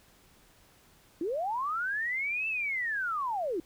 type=linear two-way sweep; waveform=sine; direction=up then down; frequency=304.2 to 2669 to 304.2 Hz; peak=-29 dBFS; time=1.21-3.6 s; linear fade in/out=2 ms; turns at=2.48 s; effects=pink hiss -61 dBFS RMS until 3.65 s